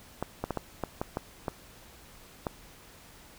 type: clicks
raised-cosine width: 1 ms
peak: -16 dBFS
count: 9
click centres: 0.226 / 0.44 / 0.507 / 0.573 / 0.837 / 1.015 / 1.171 / 1.482 / 2.468 s
effects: pink hiss -53 dBFS RMS until 3.38 s